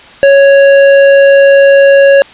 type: tone with tanh clipping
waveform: sine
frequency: 554.4 Hz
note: C#5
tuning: in tune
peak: -3 dBFS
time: 0.23-2.22 s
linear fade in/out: 0 ms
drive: 14 dB
effects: white hiss -34 dBFS RMS until 2.33 s + resampled to 8000 Hz